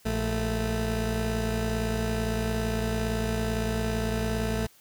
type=tone pair together; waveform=20% pulse; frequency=57.7 / 220 Hz; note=A#1 / A3; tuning=-17 / 0 cents; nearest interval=octave + major seventh; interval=2317 cents; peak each=-24 dBFS; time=0.05-4.67 s; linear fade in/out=10 ms; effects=white hiss -58 dBFS RMS until 4.8 s